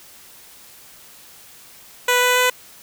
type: tone with pitch steps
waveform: 10% pulse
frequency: 493.9 / 497 / 500.2 Hz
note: B4 / B4 / B4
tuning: 0 / +11 / +22 cents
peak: -6 dBFS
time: 2.08-2.5 s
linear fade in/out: 5 ms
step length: 140 ms
effects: white hiss -45 dBFS RMS until 2.82 s